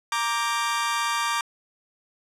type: chord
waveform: sawtooth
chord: G minor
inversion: first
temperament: equal with one note detuned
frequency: 932.3 / 1174.7 / 1591.7 Hz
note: Bb5 / D6 / G6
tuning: 0 / 0 / +26 cents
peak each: -24 / -22 / -28 dBFS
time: 0.12-1.41 s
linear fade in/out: 2 ms
effects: low-pass 10000 Hz 12 dB/octave